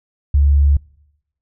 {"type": "tone", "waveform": "sine", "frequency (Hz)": 71.2, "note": "C#2", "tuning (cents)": 47, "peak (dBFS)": -9, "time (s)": [0.34, 0.77], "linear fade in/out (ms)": 5, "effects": ["noise-tail reverb RT60 0.9 s tail -25 dB re dry"]}